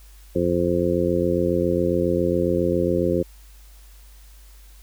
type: harmonic tone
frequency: 87.31 Hz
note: F2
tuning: in tune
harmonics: 1 / 2 / 3 / 4 / 5 / 6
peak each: -29 / -26 / -27 / -23 / -26 / -24 dBFS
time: 0.35-3.23 s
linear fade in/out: 10 ms
effects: added 50 Hz sine -44 dBFS peak until 4.82 s + white hiss -54 dBFS RMS until 4.82 s